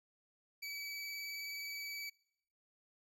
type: tone with vibrato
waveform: 25% pulse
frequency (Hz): 2290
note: D7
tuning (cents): -44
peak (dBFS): -38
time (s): 0.62-2.1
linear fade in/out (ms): 10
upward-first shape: sine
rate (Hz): 19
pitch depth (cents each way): 16
effects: noise-tail reverb RT60 0.8 s tail -26 dB re dry